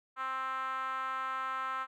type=tone with band-pass filter; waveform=5% pulse; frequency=263 Hz; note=C4; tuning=9 cents sharp; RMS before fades=-36 dBFS; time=0.16-1.87 s; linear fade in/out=50 ms; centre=1200 Hz; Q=7.2; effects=none